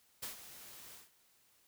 white noise with ADSR envelope, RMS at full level -41 dBFS, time 0.22-1.1 s, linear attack 11 ms, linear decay 120 ms, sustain -12 dB, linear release 160 ms, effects white hiss -70 dBFS RMS until 1.67 s

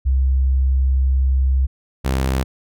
sine / sawtooth tone pair in turn, 65.9 / 65.9 Hz, C2 / C2, +13 / +13 cents, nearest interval unison, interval 0 cents, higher neither, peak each -13 dBFS, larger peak neither, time 0.05-1.67 / 2.04-2.44 s, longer first, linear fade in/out 20 ms, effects none

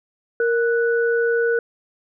sine tone pair together, 466.2 / 1480 Hz, A#4 / F#6, 0 / 0 cents, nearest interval octave + minor sixth, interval 2000 cents, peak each -17 / -23 dBFS, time 0.4-1.59 s, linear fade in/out 2 ms, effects none

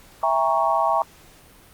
sine chord, E diminished seventh, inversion none, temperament equal with one note detuned, 659.3 / 802.8 / 932.3 / 1108.7 Hz, E5 / G5 / Bb5 / Db6, 0 / +41 / 0 / 0 cents, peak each -23 dBFS, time 0.23-1.02 s, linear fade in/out 2 ms, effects pink hiss -50 dBFS RMS until 1.73 s + Opus 48 kbps

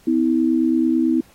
sine tone pair together, 253.2 / 322.3 Hz, B3 / E4, +43 / -39 cents, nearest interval major third, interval 418 cents, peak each -18 / -17 dBFS, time 0.07-1.21 s, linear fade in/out 5 ms, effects pink hiss -53 dBFS RMS until 1.34 s + AAC 48 kbps

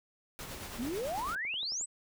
pink noise with tremolo, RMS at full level -42 dBFS, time 0.39-1.35 s, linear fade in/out 0 ms, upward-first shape sine, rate 9.1 Hz, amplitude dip 35%
sine exponential sweep, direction up, 216.8 to 8372 Hz, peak -33 dBFS, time 0.78-1.86 s, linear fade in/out 20 ms
click train, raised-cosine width 1 ms, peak -39 dBFS, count 12, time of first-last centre 0.82-1.811 s, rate 11.1 Hz
effects none

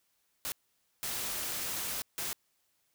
white noise bursts at uneven times, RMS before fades -36 dBFS, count 3, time 0.45-0.52 / 1.03-2.02 / 2.18-2.33 s, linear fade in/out 0 ms, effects white hiss -75 dBFS RMS until 2.94 s

